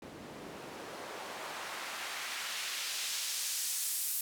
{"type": "noise with band-pass filter sweep", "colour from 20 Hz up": "white", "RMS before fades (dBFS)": -39, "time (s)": [0.02, 4.21], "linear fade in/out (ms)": 2, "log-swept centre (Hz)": [200, 12000], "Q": 0.76, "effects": []}